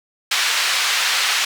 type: band-pass noise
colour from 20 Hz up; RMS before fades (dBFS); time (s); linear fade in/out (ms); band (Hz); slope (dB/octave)
white; -19; 0.31-1.45; 5; 1200 to 4200; 12
effects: none